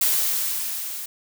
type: noise with level ramp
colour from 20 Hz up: blue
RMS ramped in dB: -19 to -33 dBFS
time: 0.01-1.06 s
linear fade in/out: 5 ms
effects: none